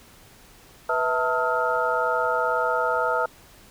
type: tone cluster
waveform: sine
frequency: 493.5 / 650 / 896 / 1278 / 1400 Hz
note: B4 / E5 / A5 / D#6 / F6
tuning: -1 / -24 / +31 / +46 / +4 cents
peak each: -27 dBFS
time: 0.89-3.26 s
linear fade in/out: 5 ms
effects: pink hiss -51 dBFS RMS until 3.7 s